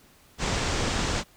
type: low-pass noise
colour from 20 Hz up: pink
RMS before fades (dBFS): -27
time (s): 0.38-1.24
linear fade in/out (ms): 50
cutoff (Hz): 7900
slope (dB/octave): 48
effects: pink hiss -57 dBFS RMS until 1.36 s